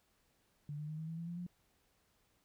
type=tone with pitch steps; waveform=sine; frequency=146.83 / 150.78 / 154.84 / 159.01 / 163.29 / 167.69 / 172.21 / 176.84 Hz; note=D3 / D3 / D#3 / D#3 / E3 / E3 / F3 / F3; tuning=0 / +46 / -8 / +38 / -16 / +30 / -24 / +22 cents; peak=-40 dBFS; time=0.69-1.466 s; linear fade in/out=2 ms; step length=97 ms; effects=pink hiss -75 dBFS RMS until 2.44 s